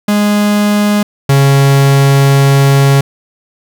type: tone pair in turn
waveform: 45% pulse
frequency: 207.2 / 138.29 Hz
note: G#3 / C#3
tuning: -4 / -4 cents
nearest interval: perfect fifth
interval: 700 cents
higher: first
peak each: -8 / -5 dBFS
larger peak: second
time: 0.08-1.03 / 1.29-3.01 s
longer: second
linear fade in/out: 5 ms
effects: none